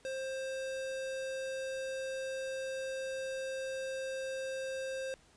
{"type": "tone", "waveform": "square", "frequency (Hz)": 529, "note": "C5", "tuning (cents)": 19, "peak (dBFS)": -37, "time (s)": [0.05, 5.14], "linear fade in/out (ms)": 0, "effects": ["pink hiss -64 dBFS RMS until 5.36 s", "resampled to 22050 Hz"]}